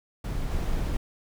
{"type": "noise with level steps", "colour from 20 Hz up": "brown", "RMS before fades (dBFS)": [-29, -27], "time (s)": [0.24, 0.97], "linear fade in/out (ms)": 5, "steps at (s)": 0.5, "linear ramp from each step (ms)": 20, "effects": []}